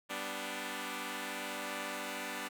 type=chord; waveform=5% pulse; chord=G major; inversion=none; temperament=equal with one note detuned; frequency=196 / 248.5 / 293.7 Hz; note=G3 / B3 / D4; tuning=0 / +11 / 0 cents; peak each=-33 / -31 / -30 dBFS; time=0.09-2.49 s; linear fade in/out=20 ms; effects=none